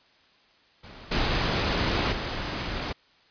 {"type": "noise with level steps", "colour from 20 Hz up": "pink", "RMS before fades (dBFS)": [-45, -25, -31], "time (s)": [0.83, 2.93], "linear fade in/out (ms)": 10, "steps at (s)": [1.11, 2.12], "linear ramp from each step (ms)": 10, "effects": ["white hiss -60 dBFS RMS until 3.3 s", "resampled to 11025 Hz"]}